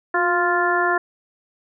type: harmonic tone with a mistuned harmonic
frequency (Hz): 349.2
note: F4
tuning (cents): 0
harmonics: 1 / 2 / 3 / 4 / 5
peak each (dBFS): -23 / -23 / -23 / -23 / -23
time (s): 0.14-0.98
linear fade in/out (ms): 5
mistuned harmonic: 1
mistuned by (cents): +39
effects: none